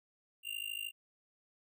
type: tone with amplitude modulation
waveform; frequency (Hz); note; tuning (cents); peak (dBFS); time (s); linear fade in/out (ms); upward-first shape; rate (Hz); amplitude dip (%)
square; 2794; F7; 0; -35; 0.43-0.92; 50; sine; 53.1; 95
effects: none